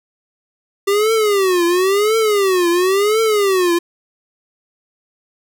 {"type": "tone with vibrato", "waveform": "square", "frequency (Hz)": 392, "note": "G4", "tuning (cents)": 0, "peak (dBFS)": -13, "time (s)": [0.87, 3.79], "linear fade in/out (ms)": 10, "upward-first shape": "triangle", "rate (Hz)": 0.96, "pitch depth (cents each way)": 250, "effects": []}